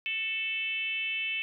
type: tone with frequency modulation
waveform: sine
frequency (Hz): 2632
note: E7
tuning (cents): -3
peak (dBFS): -29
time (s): 0.06-1.42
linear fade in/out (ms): 0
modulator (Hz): 419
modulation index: 0.9
effects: none